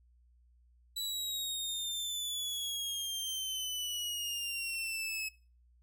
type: exponential sweep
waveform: sawtooth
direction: down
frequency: 3951 to 2573 Hz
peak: -32 dBFS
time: 0.96-5.29 s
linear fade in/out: 10 ms
effects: noise-tail reverb RT60 0.4 s tail -23 dB re dry + added 60 Hz sine -62 dBFS peak until 5.82 s